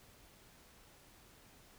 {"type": "silence", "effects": ["pink hiss -62 dBFS RMS until 1.78 s"]}